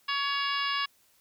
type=harmonic tone; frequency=562 Hz; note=C#5; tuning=24 cents sharp; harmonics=2 / 3 / 4 / 5 / 6 / 7 / 8 / 9; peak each=-31 / -34 / -37 / -34 / -38 / -41 / -42 / -38 dBFS; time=0.08-0.86 s; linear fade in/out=10 ms; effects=white hiss -65 dBFS RMS until 1.2 s